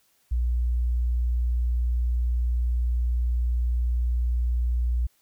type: tone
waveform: sine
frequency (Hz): 60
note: B1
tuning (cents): -49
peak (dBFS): -21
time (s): 0.31-5.07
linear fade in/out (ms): 10
effects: white hiss -66 dBFS RMS until 5.21 s